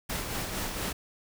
pink noise with tremolo, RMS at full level -32 dBFS, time 0.09-0.93 s, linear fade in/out 10 ms, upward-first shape sine, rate 4.3 Hz, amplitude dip 40%, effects none

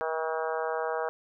harmonic tone, 160 Hz, D#3, 49 cents sharp, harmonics 3 / 4 / 5 / 6 / 7 / 8 / 9 / 10, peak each -32 / -34 / -36 / -38 / -39 / -40 / -41 / -42 dBFS, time 0.01-1.09 s, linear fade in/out 0 ms, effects none

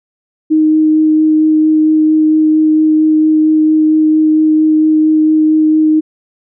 sine tone with vibrato, 311.1 Hz, D#4, in tune, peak -6 dBFS, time 0.5-6.01 s, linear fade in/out 20 ms, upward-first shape sine, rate 4.4 Hz, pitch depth 8 cents each way, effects none

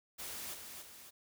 white noise with echo, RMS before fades -44 dBFS, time 0.18-0.55 s, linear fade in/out 20 ms, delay 280 ms, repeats 2, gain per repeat -5 dB, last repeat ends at 1.11 s, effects none

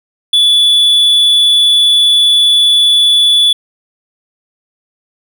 triangle tone, 3445 Hz, A7, 37 cents flat, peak -4 dBFS, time 0.33-3.53 s, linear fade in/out 5 ms, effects none

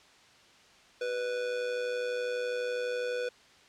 square tone with amplitude modulation, 493.4 Hz, B4, 2 cents flat, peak -29 dBFS, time 1.01-3.29 s, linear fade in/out 5 ms, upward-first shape sine, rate 112 Hz, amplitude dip 50%, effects white hiss -58 dBFS RMS until 3.68 s + low-pass 5000 Hz 12 dB/octave

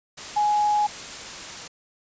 sine tone in noise, 836 Hz, G#5, 11 cents sharp, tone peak -18 dBFS, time 0.36-0.87 s, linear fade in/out 10 ms, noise white, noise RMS -36 dBFS, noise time 0.17-1.68 s, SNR +15 dB, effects resampled to 16000 Hz

